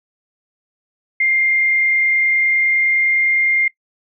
sine tone with frequency modulation, 2110 Hz, C7, 14 cents sharp, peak -13 dBFS, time 1.2-3.68 s, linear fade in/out 5 ms, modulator 29.8 Hz, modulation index 0.51, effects noise-tail reverb RT60 0.1 s tail -21 dB re dry

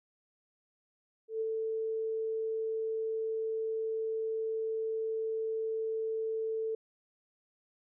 sine tone with ADSR envelope, 443.6 Hz, A4, 14 cents sharp, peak -29 dBFS, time 1.28-6.75 s, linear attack 130 ms, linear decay 18 ms, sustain -2 dB, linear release 4 ms, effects none

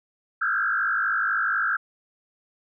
sine tone with frequency modulation, 1480 Hz, F#6, in tune, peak -21 dBFS, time 0.41-1.77 s, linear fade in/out 10 ms, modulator 52.1 Hz, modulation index 3.2, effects none

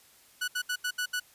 sawtooth tone bursts at uneven times, 1477 Hz, F#6, 3 cents flat, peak -25 dBFS, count 6, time 0.41-0.48 / 0.55-0.62 / 0.69-0.76 / 0.84-0.91 / 0.98-1.06 / 1.13-1.2 s, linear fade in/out 10 ms, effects white hiss -59 dBFS RMS until 1.34 s + resampled to 32000 Hz

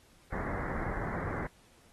pink low-pass noise, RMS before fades -36 dBFS, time 0.32-1.47 s, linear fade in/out 5 ms, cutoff 2100 Hz, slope 96 dB/octave, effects pink hiss -63 dBFS RMS until 1.92 s + AAC 32 kbps

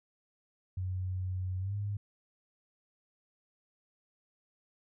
sine tone with pitch glide, 92.5 to 102.04 Hz, F#2 to G#2, 0 to -30 cents, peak -32 dBFS, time 0.77-1.97 s, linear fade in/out 5 ms, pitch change +170 cents, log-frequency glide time 1.59-1.75 s, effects none

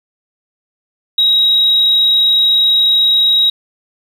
sine tone, 3817 Hz, A#7, 40 cents sharp, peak -7 dBFS, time 1.18-3.5 s, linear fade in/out 5 ms, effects tanh soft clip ceiling -3 dBFS + 7-bit

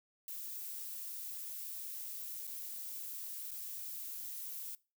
violet noise with dropouts, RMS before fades -44 dBFS, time 0.28-4.75 s, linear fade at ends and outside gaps 1 ms, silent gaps 2.47-2.475 / 3.509-3.514 s, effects noise-tail reverb RT60 0.3 s tail -21 dB re dry

